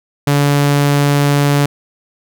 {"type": "tone", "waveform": "sawtooth", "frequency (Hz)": 143.3, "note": "D3", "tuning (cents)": -42, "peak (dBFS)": -6, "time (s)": [0.27, 1.66], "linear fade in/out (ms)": 5, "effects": []}